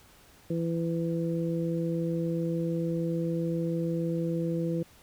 harmonic tone, 166.8 Hz, E3, 21 cents sharp, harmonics 1 / 2 / 3, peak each -29 / -32 / -34 dBFS, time 0.5-4.83 s, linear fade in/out 5 ms, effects pink hiss -57 dBFS RMS until 5.02 s

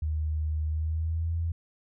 sine tone with pitch glide, 77.3 to 83.33 Hz, D#2 to E2, -11 to +19 cents, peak -26 dBFS, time 0.02-1.52 s, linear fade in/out 5 ms, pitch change +130 cents, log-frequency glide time 0.67-1.35 s, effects none

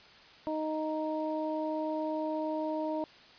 harmonic tone, 311.1 Hz, D#4, in tune, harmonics 1 / 2 / 3, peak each -34 / -34 / -38 dBFS, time 0.47-3.04 s, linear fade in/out 0 ms, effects white hiss -55 dBFS RMS until 3.38 s + resampled to 11025 Hz

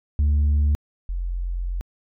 sine tone pair in turn, 73.42 / 44.1 Hz, D2 / F1, 0 / +18 cents, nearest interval major sixth, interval 882 cents, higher first, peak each -13 / -23 dBFS, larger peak first, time 0.19-0.75 / 1.09-1.81 s, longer second, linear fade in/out 0 ms, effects tanh soft clip ceiling -15 dBFS

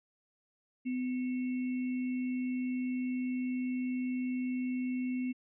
sine tone with sample-and-hold, 252.5 Hz, B3, 39 cents sharp, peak -31 dBFS, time 0.85-5.33 s, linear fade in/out 20 ms, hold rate 2450 Hz, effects resampled to 8000 Hz

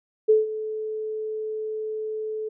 sine tone with ADSR envelope, 433.7 Hz, A4, 25 cents flat, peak -12 dBFS, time 0.28-2.49 s, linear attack 19 ms, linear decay 160 ms, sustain -15 dB, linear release 10 ms, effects none

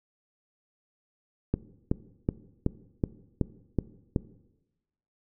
click train, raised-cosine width 3 ms, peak -11 dBFS, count 8, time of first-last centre 1.54-4.162 s, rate 2.67 Hz, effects noise-tail reverb RT60 1.0 s tail -18 dB re dry

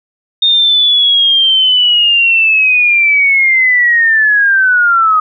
sine linear sweep, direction down, 3675 to 1244.5 Hz, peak -6 dBFS, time 0.42-5.2 s, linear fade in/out 5 ms, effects none

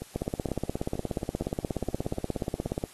two click trains, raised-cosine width 2 ms, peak -15 / -21 dBFS, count 46 / 5, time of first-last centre 0.16-2.839 / 0.02-1.889 s, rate 16.8 / 2.14 Hz, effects white hiss -52 dBFS RMS until 2.93 s + AAC 32 kbps

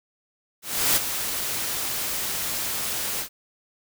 white noise with ADSR envelope, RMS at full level -19 dBFS, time 0.62-3.29 s, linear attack 340 ms, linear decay 27 ms, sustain -9 dB, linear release 90 ms, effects none

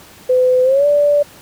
sine tone with pitch glide, 507 to 582.4 Hz, B4 to D5, +45 to -15 cents, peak -9 dBFS, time 0.29-1.23 s, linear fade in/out 10 ms, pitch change +240 cents, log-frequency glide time 0.63-0.86 s, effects pink hiss -41 dBFS RMS until 1.41 s + high-pass 80 Hz 12 dB/octave

